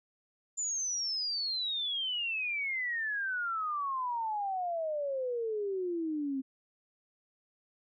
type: exponential sweep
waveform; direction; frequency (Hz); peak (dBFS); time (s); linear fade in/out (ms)
sine; down; 7170 to 261.6; -31; 0.57-6.42; 20
effects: none